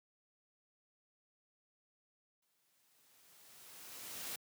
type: noise with exponential growth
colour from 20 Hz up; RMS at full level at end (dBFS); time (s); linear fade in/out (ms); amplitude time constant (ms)
white; -42; 2.42-4.36; 5; 420
effects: high-pass 100 Hz 12 dB/octave

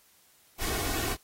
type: noise with comb filter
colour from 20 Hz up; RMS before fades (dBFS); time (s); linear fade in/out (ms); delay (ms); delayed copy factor
pink; -31; 0.58-1.17; 50; 2.7; +0.6
effects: white hiss -62 dBFS RMS until 1.23 s + AAC 48 kbps

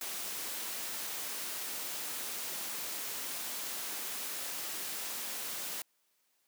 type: noise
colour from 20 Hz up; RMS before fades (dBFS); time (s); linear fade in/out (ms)
white; -39; 0.01-5.82; 2
effects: white hiss -75 dBFS RMS until 6.47 s + high-pass 200 Hz 12 dB/octave

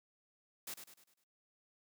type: noise with echo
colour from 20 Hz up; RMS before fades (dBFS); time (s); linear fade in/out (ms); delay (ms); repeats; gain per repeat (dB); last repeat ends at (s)
white; -44; 0.67-0.74; 5; 100; 5; -7; 1.24
effects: noise-tail reverb RT60 0.6 s tail -26 dB re dry + high-pass 150 Hz 12 dB/octave

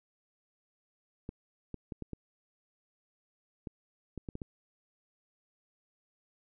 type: clicks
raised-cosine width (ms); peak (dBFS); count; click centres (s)
3; -26; 10; 1.291 / 1.743 / 1.922 / 2.023 / 2.133 / 3.672 / 4.177 / 4.288 / 4.354 / 4.418
effects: none

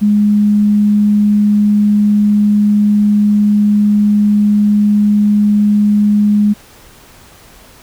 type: tone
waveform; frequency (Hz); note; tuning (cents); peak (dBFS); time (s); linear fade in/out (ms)
sine; 207.7; G#3; 0; -7; 0.01-6.54; 20
effects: pink hiss -41 dBFS RMS until 7.82 s

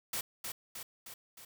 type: noise with echo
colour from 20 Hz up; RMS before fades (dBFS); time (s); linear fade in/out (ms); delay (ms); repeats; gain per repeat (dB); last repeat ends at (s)
white; -36; 0.13-0.21; 5; 310; 4; -4; 1.45
effects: none

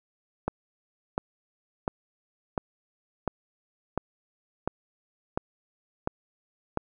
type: click train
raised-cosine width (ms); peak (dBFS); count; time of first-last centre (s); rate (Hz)
1; -12; 10; 0.48-6.774; 1.43
effects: none

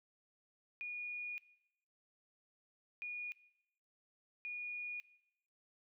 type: tone bursts at uneven times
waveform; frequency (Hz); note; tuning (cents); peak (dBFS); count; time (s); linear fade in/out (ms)
sine; 2446; D#7; -30; -40; 3; 0.81-1.38 / 3.02-3.32 / 4.45-5; 0
effects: noise-tail reverb RT60 0.9 s tail -19 dB re dry

